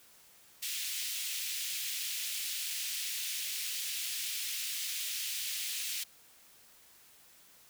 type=high-pass noise; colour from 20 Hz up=pink; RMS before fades=-37 dBFS; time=0.62-6.04 s; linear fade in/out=10 ms; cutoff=2500 Hz; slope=24 dB/octave; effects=white hiss -60 dBFS RMS until 7.69 s